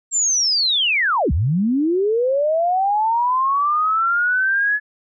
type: linear two-way sweep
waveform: sine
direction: down then up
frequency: 7500 to 62 to 1710 Hz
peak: -15 dBFS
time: 0.11-4.8 s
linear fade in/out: 50 ms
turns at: 1.32 s
effects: none